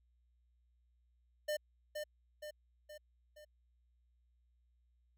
square tone with echo, 602 Hz, D5, 43 cents sharp, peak -35 dBFS, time 1.48-1.57 s, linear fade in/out 10 ms, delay 470 ms, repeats 4, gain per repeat -5 dB, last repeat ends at 3.45 s, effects added 60 Hz sine -70 dBFS peak until 5.17 s

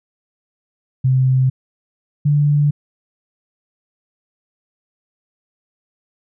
sine tone pair in turn, 130.3 / 146.26 Hz, C3 / D3, -7 / -7 cents, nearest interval major second, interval 200 cents, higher second, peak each -11 dBFS, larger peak neither, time 1.04-1.5 / 2.25-2.71 s, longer neither, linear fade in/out 10 ms, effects none

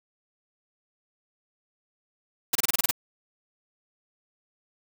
white noise bursts, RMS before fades -23 dBFS, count 8, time 2.53-2.911 s, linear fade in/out 5 ms, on 24 ms, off 27 ms, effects none

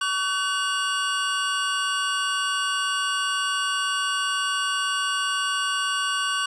square tone cluster, 1134 / 1517 / 2849 Hz, C#6 / F#6 / F7, +39 / +43 / +34 cents, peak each -28 dBFS, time 0.01-6.46 s, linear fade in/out 5 ms, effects resampled to 22050 Hz + 10-bit

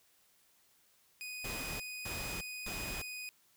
sawtooth tone, 2489 Hz, D#7, in tune, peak -38 dBFS, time 1.21-3.29 s, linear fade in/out 0 ms
pink noise bursts, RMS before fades -42 dBFS, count 3, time 1.44-3.02 s, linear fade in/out 5 ms, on 360 ms, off 250 ms
effects white hiss -69 dBFS RMS until 3.56 s

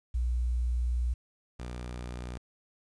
sine / sawtooth tone pair in turn, 60.4 / 60.86 Hz, B1 / B1, -38 / -25 cents, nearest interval unison, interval 13 cents, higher second, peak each -26 / -33 dBFS, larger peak first, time 0.14-1.14 / 1.59-2.38 s, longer first, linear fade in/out 10 ms, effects resampled to 22050 Hz + 10-bit

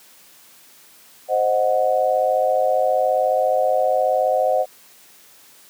sine chord, C diminished, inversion none, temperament equal with one note detuned, 523.3 / 622.3 / 737 Hz, C5 / Eb5 / Gb5, 0 / 0 / -7 cents, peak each -20 dBFS, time 1.28-4.66 s, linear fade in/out 50 ms, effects white hiss -49 dBFS RMS until 5.69 s + high-pass 150 Hz 12 dB/octave

